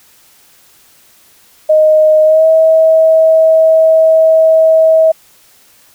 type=tone with pitch glide; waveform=sine; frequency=621 to 641.8 Hz; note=D#5 to E5; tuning=-3 to -46 cents; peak=-4 dBFS; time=1.69-5.12 s; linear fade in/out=10 ms; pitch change=+57 cents; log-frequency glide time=2.24-2.46 s; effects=white hiss -46 dBFS RMS until 5.94 s